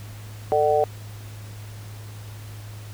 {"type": "tone cluster", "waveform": "sine", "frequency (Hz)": [444.1, 599, 754], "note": ["A4", "D5", "F#5"], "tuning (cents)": [16, 34, 32], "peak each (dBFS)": -21, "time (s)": [0.52, 0.84], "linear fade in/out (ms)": 0, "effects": ["added 105 Hz sine -36 dBFS peak until 2.93 s", "pink hiss -46 dBFS RMS until 2.93 s"]}